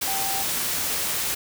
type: tone in noise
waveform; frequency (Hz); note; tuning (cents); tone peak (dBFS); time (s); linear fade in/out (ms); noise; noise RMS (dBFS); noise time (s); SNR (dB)
sine; 780; G5; -9; -30; 0.07-0.43; 10; white; -26; 0.01-1.35; -7
effects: none